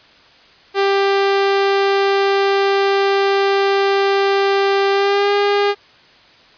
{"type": "tone with pitch glide", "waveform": "sawtooth", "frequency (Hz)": [394.7, 406], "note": ["G4", "G#4"], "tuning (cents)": [12, -39], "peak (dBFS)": -9, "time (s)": [0.74, 5.75], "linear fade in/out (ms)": 50, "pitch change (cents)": 49, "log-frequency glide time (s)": [4.91, 5.33], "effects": ["white hiss -47 dBFS RMS until 6.57 s", "resampled to 11025 Hz"]}